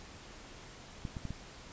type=clicks; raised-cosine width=5 ms; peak=-25 / -27 / -26 / -27 dBFS; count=4; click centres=1.052 / 1.168 / 1.253 / 1.306 s; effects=pink hiss -51 dBFS RMS until 1.72 s + resampled to 16000 Hz